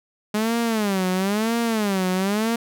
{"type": "tone with vibrato", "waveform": "sawtooth", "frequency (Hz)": 207.3, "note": "G#3", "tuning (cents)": -3, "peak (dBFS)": -16, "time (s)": [0.34, 2.56], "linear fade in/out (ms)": 5, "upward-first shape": "sine", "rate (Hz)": 1, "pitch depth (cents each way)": 210, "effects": []}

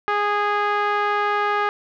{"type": "tone with low-pass filter", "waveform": "5% pulse", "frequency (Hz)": 412.7, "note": "G#4", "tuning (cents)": -11, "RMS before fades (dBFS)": -21, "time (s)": [0.08, 1.69], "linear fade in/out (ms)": 0, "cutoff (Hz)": 1300, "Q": 1.5, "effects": []}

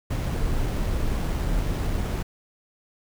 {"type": "noise with sample-and-hold", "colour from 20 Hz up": "brown", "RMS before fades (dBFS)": -25, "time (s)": [0.1, 2.23], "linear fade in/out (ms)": 10, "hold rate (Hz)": 8820, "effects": []}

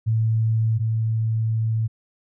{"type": "tone pair in turn", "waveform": "sine", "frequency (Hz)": [111.6, 111.6], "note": ["A2", "A2"], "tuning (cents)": [25, 25], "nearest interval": "unison", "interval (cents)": 0, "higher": "neither", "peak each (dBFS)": [-17, -19], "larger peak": "first", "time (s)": [[0.06, 0.79], [0.79, 1.88]], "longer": "second", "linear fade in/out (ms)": 20, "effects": []}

